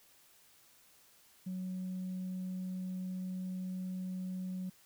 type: tone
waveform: sine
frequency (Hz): 185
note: F#3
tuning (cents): 0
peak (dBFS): -35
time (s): 1.46-4.7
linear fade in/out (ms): 10
effects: tanh soft clip ceiling -34 dBFS + white hiss -64 dBFS RMS until 4.85 s